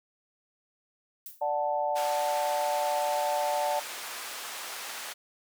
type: noise with exponential decay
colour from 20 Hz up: violet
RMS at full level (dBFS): -39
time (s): 1.26-1.49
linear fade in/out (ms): 1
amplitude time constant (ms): 50
type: chord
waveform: sine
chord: D major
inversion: none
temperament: equal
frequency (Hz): 587.3 / 740 / 880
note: D5 / F#5 / A5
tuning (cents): 0 / 0 / 0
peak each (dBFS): -30 / -31 / -30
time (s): 1.41-3.8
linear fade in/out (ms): 10
type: band-pass noise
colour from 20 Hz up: pink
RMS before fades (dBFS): -39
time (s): 1.95-5.14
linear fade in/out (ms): 20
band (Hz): 850 to 16000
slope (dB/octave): 12
effects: none